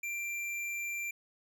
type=tone with hard clipping; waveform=sine; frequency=2363 Hz; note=D7; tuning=10 cents sharp; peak=-36 dBFS; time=0.03-1.11 s; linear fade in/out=5 ms; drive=13 dB; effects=none